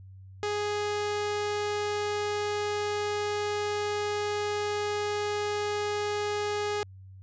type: tone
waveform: sawtooth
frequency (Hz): 415.3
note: G#4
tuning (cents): 0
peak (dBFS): -24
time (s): 0.43-6.83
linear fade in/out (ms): 0
effects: added 95 Hz sine -45 dBFS peak until 7.22 s + resampled to 16000 Hz